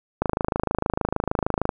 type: click train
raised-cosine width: 1 ms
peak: -7 dBFS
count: 40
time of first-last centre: 0.22-1.692 s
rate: 26.5 Hz
effects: none